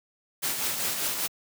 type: noise with tremolo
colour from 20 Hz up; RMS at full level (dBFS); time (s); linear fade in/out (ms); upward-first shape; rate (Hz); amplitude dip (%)
white; -27; 0.42-1.28; 20; triangle; 5.1; 50
effects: high-pass 100 Hz 12 dB/octave